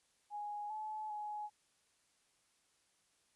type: tone with pitch steps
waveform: sine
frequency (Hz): 830 / 860 / 840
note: G#5 / A5 / G#5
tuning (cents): -1 / -40 / +19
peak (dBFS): -40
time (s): 0.3-1.5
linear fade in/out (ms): 50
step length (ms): 400
effects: white hiss -75 dBFS RMS until 3.35 s + resampled to 24000 Hz